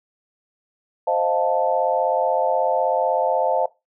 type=chord; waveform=sine; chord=F dominant seventh; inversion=second; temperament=equal; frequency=523.3 / 622.3 / 698.5 / 880 Hz; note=C5 / Eb5 / F5 / A5; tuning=0 / 0 / 0 / 0 cents; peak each=-23 dBFS; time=1.07-3.66 s; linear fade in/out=5 ms; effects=noise-tail reverb RT60 0.2 s tail -18 dB re dry